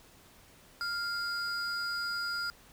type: tone pair together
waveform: triangle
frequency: 1396.9 / 4894 Hz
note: F6 / D#8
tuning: 0 / -29 cents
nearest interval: octave + minor seventh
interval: 2171 cents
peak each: -30 / -34 dBFS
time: 0.81-2.5 s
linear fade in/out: 0 ms
effects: tanh soft clip ceiling -28 dBFS + pink hiss -58 dBFS RMS until 2.72 s